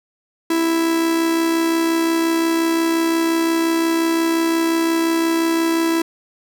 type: tone with amplitude modulation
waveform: 45% pulse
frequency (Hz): 330.1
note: E4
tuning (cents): +2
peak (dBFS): -14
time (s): 0.5-6.02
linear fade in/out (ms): 5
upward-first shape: sine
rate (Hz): 65.7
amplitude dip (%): 35
effects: none